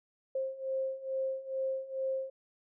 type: beating tone pair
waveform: sine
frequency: 529 / 531.3 Hz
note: C5 / C5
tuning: +19 / +26 cents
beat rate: 2.3 Hz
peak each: -37 / -34 dBFS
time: 0.35-2.3 s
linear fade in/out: 5 ms
effects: none